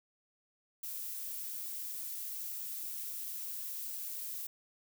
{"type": "noise", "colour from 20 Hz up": "violet", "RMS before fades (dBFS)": -41, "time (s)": [0.83, 4.47], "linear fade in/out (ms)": 5, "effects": []}